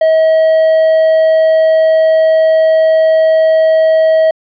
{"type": "tone", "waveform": "triangle", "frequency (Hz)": 639, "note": "D#5", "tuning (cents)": 46, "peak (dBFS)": -4, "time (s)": [0.01, 4.31], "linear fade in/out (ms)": 5, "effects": ["resampled to 11025 Hz"]}